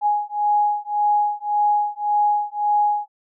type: beating tone pair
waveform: sine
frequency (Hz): 830.6 / 832.4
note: G#5 / G#5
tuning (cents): 0 / +4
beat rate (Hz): 1.8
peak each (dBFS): -20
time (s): 0.01-3.08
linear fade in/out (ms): 50
effects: none